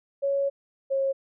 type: tone pair in turn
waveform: sine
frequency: 556 / 542.4 Hz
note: C#5 / C#5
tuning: +5 / -38 cents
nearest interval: unison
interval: 43 cents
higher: first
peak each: -22 dBFS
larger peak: neither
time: 0.22-0.5 / 0.9-1.13 s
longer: first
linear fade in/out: 20 ms
effects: none